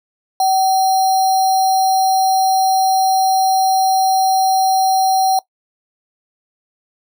sine tone with sample-and-hold, 760 Hz, F#5, 46 cents sharp, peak -11 dBFS, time 0.4-5.39 s, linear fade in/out 2 ms, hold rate 4900 Hz, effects noise-tail reverb RT60 0.1 s tail -21 dB re dry

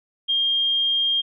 sine tone, 3215 Hz, G7, 43 cents sharp, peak -18 dBFS, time 0.28-1.22 s, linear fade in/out 20 ms, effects none

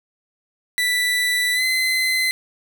30% pulse tone with pitch glide, 1975.5 to 2046 Hz, B6 to C7, 0 to -39 cents, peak -15 dBFS, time 0.78-2.31 s, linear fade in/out 0 ms, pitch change +61 cents, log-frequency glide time 1.54-1.63 s, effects none

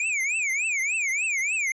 square tone with vibrato, 2349 Hz, D7, in tune, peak -24 dBFS, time 0-1.72 s, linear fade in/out 2 ms, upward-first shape triangle, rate 3.4 Hz, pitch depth 250 cents each way, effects resampled to 22050 Hz

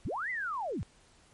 sine linear two-way sweep, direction up then down, 31.08 to 2062 to 49.35 Hz, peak -32 dBFS, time 0.05-0.83 s, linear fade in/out 0 ms, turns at 0.3 s, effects pink hiss -62 dBFS RMS until 1.33 s + MP3 48 kbps

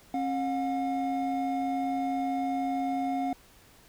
triangle tone pair together, 270 / 719.4 Hz, C#4 / F#5, -45 / -49 cents, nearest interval octave + perfect fourth, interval 1696 cents, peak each -28 dBFS, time 0.14-3.33 s, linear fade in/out 2 ms, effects pink hiss -57 dBFS RMS until 3.88 s

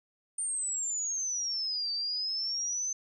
sine exponential two-way sweep, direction down then up, 9000 to 4600 to 6220 Hz, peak -30 dBFS, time 0.38-2.93 s, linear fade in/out 5 ms, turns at 1.92 s, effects none

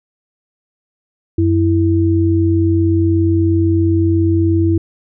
sine tone pair together, 92.57 / 329.6 Hz, F#2 / E4, +1 / 0 cents, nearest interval octave + minor seventh, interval 2199 cents, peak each -13 dBFS, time 1.38-4.78 s, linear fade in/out 5 ms, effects none

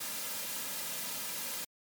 white noise with comb filter, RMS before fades -38 dBFS, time 0-1.65 s, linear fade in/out 10 ms, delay 2.7 ms, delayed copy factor -0.5, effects high-pass 150 Hz 12 dB/octave + MP3 96 kbps

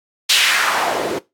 white noise with band-pass filter sweep, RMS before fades -17 dBFS, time 0.29-1.19 s, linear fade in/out 10 ms, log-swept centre 3600 to 320 Hz, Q 1.8, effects noise-tail reverb RT60 0.2 s tail -18 dB re dry + AAC 64 kbps

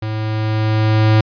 square tone with level ramp, 108.8 Hz, A2, 19 cents flat, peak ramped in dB -21 to -9 dBFS, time 0.02-1.21 s, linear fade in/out 5 ms, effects resampled to 11025 Hz

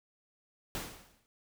pink noise with exponential decay, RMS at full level -36 dBFS, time 0.75-1.26 s, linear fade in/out 0 ms, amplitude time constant 110 ms, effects none

